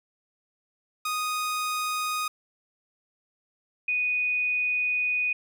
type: tone pair in turn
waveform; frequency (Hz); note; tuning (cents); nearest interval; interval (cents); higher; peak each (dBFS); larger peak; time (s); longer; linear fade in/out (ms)
sawtooth / sine; 1243 / 2480; D#6 / D#7; -2 / -6; octave; 1196; second; -23; neither; 1.05-2.28 / 3.88-5.33; second; 5
effects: none